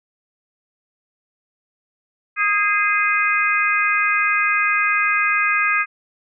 harmonic tone with a mistuned harmonic, 415.3 Hz, G#4, in tune, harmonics 3 / 4 / 5 / 6, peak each -21 / -21 / -21 / -21 dBFS, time 2.36-5.86 s, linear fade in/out 50 ms, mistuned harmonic 4, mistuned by -34 cents, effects none

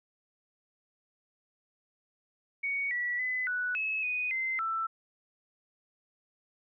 sine tone with pitch steps, 2235 / 1946 / 2013 / 1479 / 2584 / 2487 / 2072 / 1330 Hz, C#7 / B6 / B6 / F#6 / E7 / D#7 / C7 / E6, +14 / -26 / +33 / -1 / -35 / -1 / -17 / +15 cents, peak -29 dBFS, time 2.63-4.87 s, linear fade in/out 10 ms, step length 280 ms, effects none

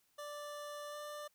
25% pulse tone with pitch glide, 587.3 to 592.8 Hz, D5 to D5, 0 to +16 cents, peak -40 dBFS, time 0.18-1.28 s, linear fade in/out 10 ms, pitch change +16 cents, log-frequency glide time 0.9-0.96 s, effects white hiss -75 dBFS RMS until 1.34 s

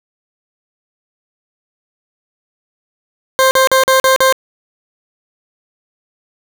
20% pulse tone bursts, 526 Hz, C5, 9 cents sharp, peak -3 dBFS, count 6, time 3.39-4.325 s, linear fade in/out 0 ms, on 120 ms, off 43 ms, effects none

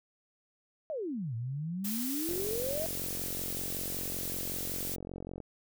sine exponential two-way sweep, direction down then up, 659.3 to 111 to 659.3 Hz, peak -33 dBFS, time 0.9-2.86 s, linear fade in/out 0 ms, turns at 1.35 s
blue noise, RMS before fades -37 dBFS, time 1.84-4.96 s, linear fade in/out 10 ms
click train, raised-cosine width 2 ms, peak -28 dBFS, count 142, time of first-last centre 2.29-5.403 s, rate 45.3 Hz
effects none

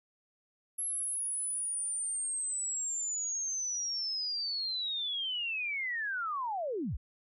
sine linear sweep, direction down, 11220 to 32.01 Hz, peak -32 dBFS, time 0.78-6.97 s, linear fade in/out 10 ms, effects none

